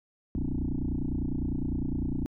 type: tone with frequency modulation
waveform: sine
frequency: 117.8 Hz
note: A#2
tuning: 19 cents sharp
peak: -26 dBFS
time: 0.35-2.26 s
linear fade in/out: 0 ms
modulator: 29.9 Hz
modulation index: 6.3
effects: tanh soft clip ceiling -23 dBFS